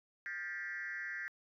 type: tone with frequency modulation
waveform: sine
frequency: 1760 Hz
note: A6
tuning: in tune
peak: -38 dBFS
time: 0.26-1.28 s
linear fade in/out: 0 ms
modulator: 176 Hz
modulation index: 1.4
effects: tanh soft clip ceiling -34 dBFS